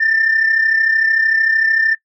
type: tone pair together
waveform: sine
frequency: 1785 / 1818.3 Hz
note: A6 / A#6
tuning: +24 / -44 cents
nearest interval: unison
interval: 32 cents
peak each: -11 / -18 dBFS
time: 0-1.95 s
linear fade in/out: 10 ms
effects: noise-tail reverb RT60 0.1 s tail -22 dB re dry + tanh soft clip ceiling -7 dBFS